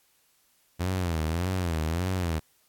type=tone with vibrato; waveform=sawtooth; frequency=85.7 Hz; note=F2; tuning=32 cents flat; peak=-22 dBFS; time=0.79-2.4 s; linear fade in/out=20 ms; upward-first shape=sine; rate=1.7 Hz; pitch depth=160 cents each way; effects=white hiss -66 dBFS RMS until 2.68 s + AAC 64 kbps